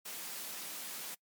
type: high-pass noise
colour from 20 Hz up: white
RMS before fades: -43 dBFS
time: 0.05-1.15 s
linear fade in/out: 10 ms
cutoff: 150 Hz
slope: 48 dB/octave
effects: noise-tail reverb RT60 0.1 s tail -24 dB re dry + MP3 96 kbps